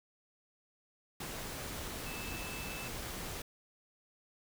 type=tone in noise; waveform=sine; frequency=2630 Hz; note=E7; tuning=5 cents flat; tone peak=-46 dBFS; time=2.06-2.88 s; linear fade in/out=5 ms; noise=pink; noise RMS=-42 dBFS; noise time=1.2-3.42 s; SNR=-7 dB; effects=none